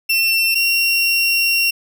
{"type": "tone pair in turn", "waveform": "30% pulse", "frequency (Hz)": [2702, 2743], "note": ["E7", "F7"], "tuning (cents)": [42, -32], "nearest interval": "unison", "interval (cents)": 26, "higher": "second", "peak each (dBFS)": -11, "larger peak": "neither", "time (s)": [[0.09, 0.55], [0.55, 1.71]], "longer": "second", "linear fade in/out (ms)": 10, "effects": []}